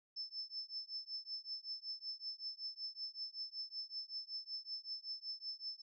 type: tone with tremolo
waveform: sine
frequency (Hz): 5274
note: E8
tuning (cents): 0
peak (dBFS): -39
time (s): 0.16-5.82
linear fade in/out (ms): 10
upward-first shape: triangle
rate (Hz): 5.3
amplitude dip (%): 100
effects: none